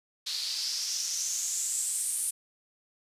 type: noise with band-pass filter sweep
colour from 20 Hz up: white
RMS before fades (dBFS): -32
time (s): 0.26-2.31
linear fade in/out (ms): 10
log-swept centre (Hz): 4200 to 9600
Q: 5
effects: resampled to 32000 Hz